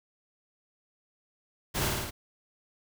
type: noise with echo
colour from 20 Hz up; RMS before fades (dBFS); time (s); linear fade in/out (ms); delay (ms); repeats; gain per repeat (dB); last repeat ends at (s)
pink; -30; 1.74-1.89; 20; 55; 4; -2; 2.11
effects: none